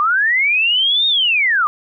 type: linear two-way sweep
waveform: sine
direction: up then down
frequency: 1158 to 3729 to 1158 Hz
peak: -12 dBFS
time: 0-1.67 s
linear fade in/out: 0 ms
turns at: 1.07 s
effects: none